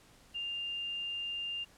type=tone; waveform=sine; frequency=2800 Hz; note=F7; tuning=4 cents sharp; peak=-35 dBFS; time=0.34-1.65 s; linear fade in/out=20 ms; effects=pink hiss -61 dBFS RMS until 1.77 s + low-pass 11000 Hz 12 dB/octave